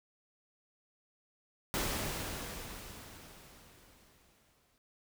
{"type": "noise with exponential decay", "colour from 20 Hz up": "pink", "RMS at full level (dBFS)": -33, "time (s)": [1.74, 4.78], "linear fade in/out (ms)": 0, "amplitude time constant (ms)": 660, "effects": []}